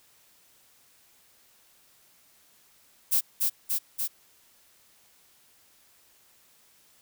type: noise with echo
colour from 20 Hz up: violet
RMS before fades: -23 dBFS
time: 3.11-3.21 s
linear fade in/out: 20 ms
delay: 290 ms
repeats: 3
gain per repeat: -2 dB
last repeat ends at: 4.08 s
effects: white hiss -61 dBFS RMS until 7.01 s